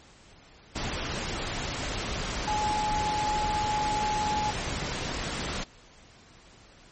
sine tone in noise, 847 Hz, G#5, 34 cents sharp, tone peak -26 dBFS, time 2.47-4.51 s, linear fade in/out 10 ms, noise pink, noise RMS -32 dBFS, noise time 0.75-5.64 s, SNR +3 dB, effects pink hiss -54 dBFS RMS until 6.91 s + MP3 32 kbps

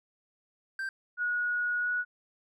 triangle tone, 1568 Hz, G6, in tune, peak -30 dBFS, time 0.79-0.89 s, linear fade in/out 2 ms
sine tone with pitch glide, 1454 to 1465 Hz, F#6 to F#6, -31 to -18 cents, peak -27 dBFS, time 1.17-2.05 s, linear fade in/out 50 ms, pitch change +13 cents, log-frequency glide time 1.79-1.91 s
effects none

